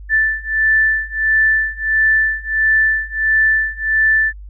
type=beating tone pair; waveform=sine; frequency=1760 / 1761.5 Hz; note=A6 / A6; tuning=0 / +1 cents; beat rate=1.5 Hz; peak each=-16 / -15 dBFS; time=0.09-4.33 s; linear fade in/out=50 ms; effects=added 50 Hz sine -31 dBFS peak until 4.49 s